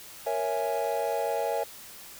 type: chord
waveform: triangle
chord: A# half-diminished seventh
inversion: none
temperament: equal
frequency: 466.2 / 554.4 / 659.3 / 830.6 Hz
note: A#4 / C#5 / E5 / G#5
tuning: 0 / 0 / 0 / 0 cents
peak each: -30 dBFS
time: 0.26-1.64 s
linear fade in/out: 10 ms
effects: white hiss -46 dBFS RMS until 2.19 s